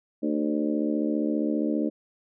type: harmonic tone with a mistuned harmonic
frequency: 75 Hz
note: D2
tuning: 37 cents sharp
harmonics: 3 / 4 / 5 / 6 / 7 / 8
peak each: -28 / -26 / -34 / -36 / -35 / -37 dBFS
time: 0.22-1.9 s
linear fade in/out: 20 ms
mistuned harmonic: 7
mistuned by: +28 cents
effects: none